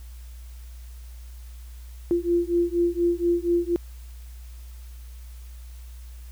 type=beating tone pair; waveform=sine; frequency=343.4 / 347.6 Hz; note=F4 / F4; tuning=-29 / -8 cents; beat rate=4.2 Hz; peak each=-23 dBFS; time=2.11-3.76 s; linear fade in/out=0 ms; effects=added 60 Hz sine -38 dBFS peak until 6.31 s + white hiss -55 dBFS RMS until 6.31 s